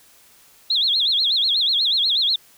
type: tone with vibrato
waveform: sine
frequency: 3729 Hz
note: A#7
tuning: in tune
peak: -16 dBFS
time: 0.7-2.36 s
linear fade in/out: 5 ms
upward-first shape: sine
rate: 8.2 Hz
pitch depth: 240 cents each way
effects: white hiss -52 dBFS RMS until 2.57 s